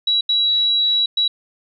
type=tone bursts at uneven times; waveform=sine; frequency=3899 Hz; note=B7; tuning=23 cents flat; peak=-14 dBFS; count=3; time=0.07-0.21 / 0.29-1.06 / 1.17-1.28 s; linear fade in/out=5 ms; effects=none